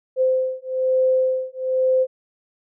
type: beating tone pair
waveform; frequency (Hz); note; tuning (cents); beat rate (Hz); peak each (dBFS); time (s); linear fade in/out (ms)
sine; 517 / 518.1; C5 / C5; -21 / -17; 1.1; -20; 0.16-2.07; 50
effects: none